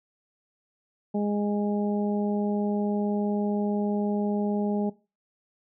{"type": "harmonic tone", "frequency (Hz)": 206.2, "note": "G#3", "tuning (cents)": -12, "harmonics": [1, 2, 3, 4], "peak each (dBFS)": [-25, -31, -35, -37], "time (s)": [1.14, 4.9], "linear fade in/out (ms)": 10, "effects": ["noise-tail reverb RT60 0.3 s tail -20 dB re dry"]}